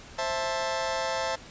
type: chord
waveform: sawtooth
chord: A minor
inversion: first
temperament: just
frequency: 528 / 660 / 880 Hz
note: C5 / E5 / A5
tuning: +16 / +2 / 0 cents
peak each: -28 dBFS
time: 0.18-1.36 s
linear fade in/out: 10 ms
effects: pink hiss -47 dBFS RMS until 1.5 s + resampled to 16000 Hz